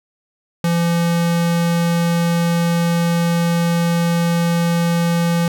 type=tone; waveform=square; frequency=170 Hz; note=F3; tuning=46 cents flat; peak=-15 dBFS; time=0.64-5.48 s; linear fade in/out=2 ms; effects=none